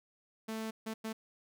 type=tone bursts at uneven times; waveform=sawtooth; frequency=221.1 Hz; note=A3; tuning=9 cents sharp; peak=-33 dBFS; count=3; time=0.48-0.71 / 0.86-0.94 / 1.04-1.13 s; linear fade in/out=10 ms; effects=none